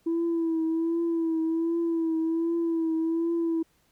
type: tone with vibrato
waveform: sine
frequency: 329.6 Hz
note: E4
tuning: in tune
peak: -22 dBFS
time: 0.06-3.63 s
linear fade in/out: 10 ms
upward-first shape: triangle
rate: 1.3 Hz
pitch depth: 46 cents each way
effects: tanh soft clip ceiling -21 dBFS + pink hiss -67 dBFS RMS until 3.91 s